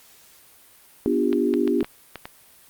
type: chord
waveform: sine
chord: G dominant seventh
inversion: first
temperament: equal with one note detuned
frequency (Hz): 246.9 / 293.7 / 349.2 / 399.8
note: B3 / D4 / F4 / G4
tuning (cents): 0 / 0 / 0 / +34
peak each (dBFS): -24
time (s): 1.06-1.83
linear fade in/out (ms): 0
type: clicks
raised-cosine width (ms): 0.3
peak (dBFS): -17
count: 7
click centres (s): 1.329 / 1.539 / 1.677 / 1.807 / 1.845 / 2.157 / 2.255
effects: white hiss -52 dBFS RMS until 2.69 s + Opus 48 kbps